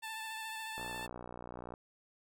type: tone with vibrato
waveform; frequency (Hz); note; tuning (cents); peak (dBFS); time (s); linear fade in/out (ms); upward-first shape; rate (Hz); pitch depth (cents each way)
15% pulse; 883; A5; +6; -34; 0.02-1.07; 20; sine; 14; 21
type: click train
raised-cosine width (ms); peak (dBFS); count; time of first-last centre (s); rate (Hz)
1; -31; 59; 0.78-1.739; 60.5
effects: none